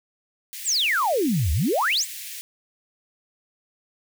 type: high-pass noise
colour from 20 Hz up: white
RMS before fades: -36 dBFS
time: 0.53-2.41 s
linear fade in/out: 0 ms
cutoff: 1800 Hz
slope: 48 dB/octave
type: exponential two-way sweep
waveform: sine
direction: down then up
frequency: 9000 to 69.3 to 9000 Hz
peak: -19 dBFS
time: 0.64-2.06 s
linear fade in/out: 50 ms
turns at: 1.52 s
effects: none